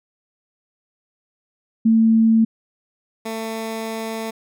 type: tone pair in turn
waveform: sine / 15% pulse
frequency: 224.2 / 223.2 Hz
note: A3 / A3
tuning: +33 / +25 cents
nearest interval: unison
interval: 8 cents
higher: first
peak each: -11 / -19 dBFS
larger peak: first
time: 1.85-2.45 / 3.25-4.31 s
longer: second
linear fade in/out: 10 ms
effects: none